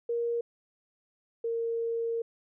sine tone pair in turn, 470 / 461.1 Hz, A#4 / A#4, +14 / -19 cents, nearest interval unison, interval 33 cents, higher first, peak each -27 / -28 dBFS, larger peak first, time 0.09-0.41 / 1.44-2.22 s, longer second, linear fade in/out 5 ms, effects none

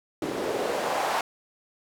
white noise with band-pass filter sweep, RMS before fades -28 dBFS, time 0.22-1.21 s, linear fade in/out 2 ms, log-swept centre 310 to 870 Hz, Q 2.2, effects none

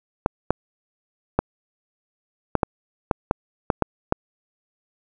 clicks, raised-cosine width 1 ms, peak -3 dBFS, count 10, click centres 0.261 / 0.506 / 1.39 / 2.553 / 2.632 / 3.112 / 3.311 / 3.702 / 3.823 / 4.124 s, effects none

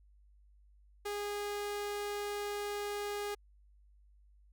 sawtooth tone, 410.8 Hz, G#4, 19 cents flat, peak -32 dBFS, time 1.05-3.35 s, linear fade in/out 10 ms, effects added 50 Hz sine -60 dBFS peak until 4.52 s

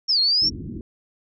sine exponential two-way sweep, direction down then up, 5600 to 4186 to 5600 Hz, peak -16 dBFS, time 0.08-0.5 s, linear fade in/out 20 ms, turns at 0.2 s
white low-pass noise, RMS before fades -33 dBFS, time 0.42-0.81 s, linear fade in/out 2 ms, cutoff 330 Hz, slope 48 dB/octave
effects none

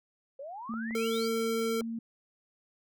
sine exponential sweep, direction up, 523.3 to 4978 Hz, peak -39 dBFS, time 0.39-1.28 s, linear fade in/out 5 ms
sine tone with pitch glide, 226.3 to 228.7 Hz, A3 to A#3, +49 to -33 cents, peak -33 dBFS, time 0.69-1.99 s, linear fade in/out 5 ms, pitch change +18 cents, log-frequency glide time 0.84-1.77 s
clicks, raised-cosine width 1 ms, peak -34 dBFS, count 3, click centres 0.739 / 0.909 / 1.816 s
square tone, 452.3 Hz, A4, 48 cents sharp, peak -30 dBFS, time 0.95-1.81 s, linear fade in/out 2 ms
effects none

